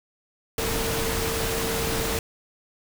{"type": "tone in noise", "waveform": "sine", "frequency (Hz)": 452.7, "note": "A4", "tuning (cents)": 49, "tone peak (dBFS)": -30, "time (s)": [0.58, 2.19], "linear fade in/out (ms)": 2, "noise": "pink", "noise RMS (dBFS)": -27, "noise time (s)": [0.58, 2.19], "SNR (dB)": -6, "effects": []}